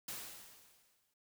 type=noise with exponential decay; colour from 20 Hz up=white; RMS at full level=-42 dBFS; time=0.08-1.14 s; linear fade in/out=5 ms; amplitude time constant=230 ms; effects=none